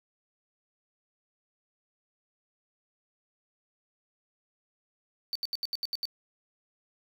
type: tone bursts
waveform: triangle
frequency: 4553 Hz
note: C#8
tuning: 45 cents sharp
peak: -28 dBFS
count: 8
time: 5.33-6.054 s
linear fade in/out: 0 ms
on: 24 ms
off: 76 ms
effects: none